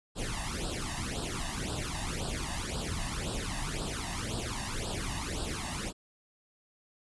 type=noise with flanger; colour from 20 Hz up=pink; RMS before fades=-35 dBFS; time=0.15-5.93 s; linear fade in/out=50 ms; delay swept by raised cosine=0.23 to 1.1 ms; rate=1.9 Hz; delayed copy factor=+0.85; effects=resampled to 24000 Hz